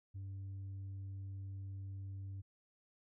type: tone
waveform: sine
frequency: 97.2 Hz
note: G2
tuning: 14 cents flat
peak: -40 dBFS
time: 0.14-2.42 s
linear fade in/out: 20 ms
effects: tanh soft clip ceiling -42 dBFS